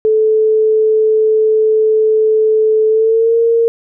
sine tone with pitch glide, 435.5 to 461.1 Hz, A4 to A#4, -18 to -19 cents, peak -8 dBFS, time 0.05-3.68 s, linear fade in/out 0 ms, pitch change +99 cents, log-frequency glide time 2.88-3.36 s, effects none

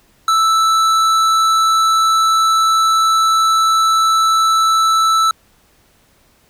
sine tone with hard clipping, 1318.5 Hz, E6, in tune, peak -12 dBFS, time 0.28-5.31 s, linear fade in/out 2 ms, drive 12 dB, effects pink hiss -54 dBFS RMS until 6.49 s

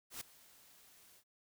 white noise with ADSR envelope, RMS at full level -43 dBFS, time 0.1-1.24 s, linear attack 110 ms, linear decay 5 ms, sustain -20 dB, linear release 69 ms, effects none

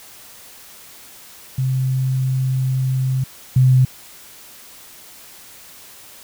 sine tone pair in turn, 130.81 / 128.86 Hz, C3 / C3, 0 / -26 cents, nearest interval unison, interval 26 cents, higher first, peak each -16 / -9 dBFS, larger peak second, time 1.58-3.24 / 3.56-3.85 s, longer first, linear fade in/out 5 ms, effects white hiss -42 dBFS RMS until 6.23 s

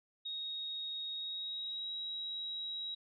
sine tone with pitch glide, 3754 to 3846 Hz, A#7 to B7, +11 to -47 cents, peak -38 dBFS, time 0.25-2.95 s, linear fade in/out 10 ms, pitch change +42 cents, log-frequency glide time 1.13-1.91 s, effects none

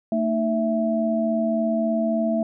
sine tone cluster, 225.1 / 308.6 / 660 Hz, A3 / D#4 / E5, +40 / -14 / +2 cents, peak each -22 / -30 / -23 dBFS, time 0.12-2.43 s, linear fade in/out 2 ms, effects none

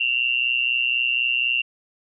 sine tone with amplitude modulation, 2759 Hz, F7, 22 cents flat, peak -15 dBFS, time 0-1.62 s, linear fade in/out 10 ms, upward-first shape sine, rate 124 Hz, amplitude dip 85%, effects none

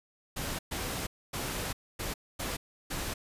pink noise bursts at uneven times, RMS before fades -35 dBFS, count 6, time 0.36-0.59 / 0.71-1.07 / 1.33-1.73 / 1.99-2.14 / 2.39-2.57 / 2.9-3.14 s, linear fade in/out 10 ms, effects resampled to 32000 Hz

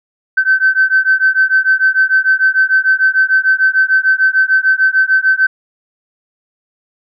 sine beating tone pair, 1534 / 1540.7 Hz, G6 / G6, -38 / -30 cents, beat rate 6.7 Hz, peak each -11 dBFS, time 0.37-5.47 s, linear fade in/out 10 ms, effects tanh soft clip ceiling -1 dBFS

